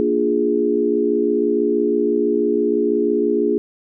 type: chord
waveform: sine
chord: Bb dominant seventh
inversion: none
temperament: equal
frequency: 233.1 / 293.7 / 349.2 / 415.3 Hz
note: Bb3 / D4 / F4 / Ab4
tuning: 0 / 0 / 0 / 0 cents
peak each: -23 / -22 / -21 / -18 dBFS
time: 0-3.58 s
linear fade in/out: 0 ms
effects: none